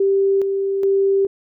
sine tone with tremolo, 392 Hz, G4, in tune, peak -13 dBFS, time 0-1.27 s, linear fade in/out 5 ms, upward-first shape square, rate 1.2 Hz, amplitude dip 40%, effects none

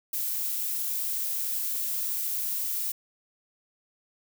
violet noise, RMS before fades -30 dBFS, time 0.13-2.92 s, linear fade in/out 5 ms, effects none

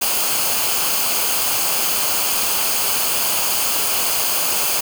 white noise with comb filter, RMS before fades -19 dBFS, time 0.01-4.81 s, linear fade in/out 10 ms, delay 0.53 ms, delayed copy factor -0.55, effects none

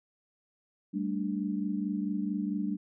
sine chord, G suspended second, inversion none, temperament just, 196 / 220.5 / 294 Hz, G3 / A3 / D4, 0 / +4 / +2 cents, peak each -32 / -35 / -34 dBFS, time 0.93-2.77 s, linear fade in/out 20 ms, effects none

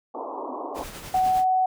white band-pass noise, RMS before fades -33 dBFS, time 0.14-0.84 s, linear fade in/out 10 ms, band 250 to 1100 Hz, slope 96 dB/octave
pink noise with tremolo, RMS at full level -37 dBFS, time 0.74-1.45 s, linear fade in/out 50 ms, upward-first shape sine, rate 9.9 Hz, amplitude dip 45%
sine tone, 747 Hz, F#5, 16 cents sharp, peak -18 dBFS, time 1.14-1.66 s, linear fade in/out 5 ms
effects none

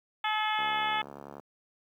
harmonic tone, 429.3 Hz, A4, 43 cents flat, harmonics 2 / 3 / 4 / 5 / 6 / 7 / 8, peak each -30 / -34 / -36 / -36 / -40 / -39 / -38 dBFS, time 0.24-1.02 s, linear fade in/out 5 ms
click train, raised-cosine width 1 ms, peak -29 dBFS, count 58, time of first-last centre 0.59-1.396 s, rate 70.7 Hz
effects high-pass 150 Hz 12 dB/octave + 10-bit

